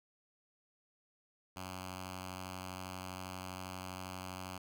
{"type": "tone with notch filter", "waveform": "5% pulse", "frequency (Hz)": 92.5, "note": "F#2", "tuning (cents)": 0, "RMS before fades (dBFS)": -45, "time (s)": [1.56, 4.58], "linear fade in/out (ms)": 5, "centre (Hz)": 440, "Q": 1, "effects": []}